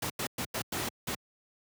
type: noise bursts at uneven times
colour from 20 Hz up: pink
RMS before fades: -33 dBFS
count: 6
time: 0.02-0.1 / 0.19-0.27 / 0.38-0.45 / 0.54-0.62 / 0.72-0.89 / 1.07-1.15 s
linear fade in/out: 5 ms
effects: high-pass 100 Hz 12 dB/octave